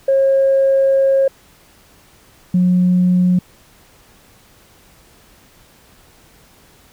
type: tone pair in turn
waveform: sine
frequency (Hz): 541 / 180.54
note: C#5 / F#3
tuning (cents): -42 / -42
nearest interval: octave + perfect fifth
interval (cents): 1900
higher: first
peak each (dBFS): -9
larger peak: neither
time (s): 0.08-1.28 / 2.54-3.39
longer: first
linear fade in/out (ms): 5
effects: tanh soft clip ceiling -6 dBFS + pink hiss -49 dBFS RMS until 6.92 s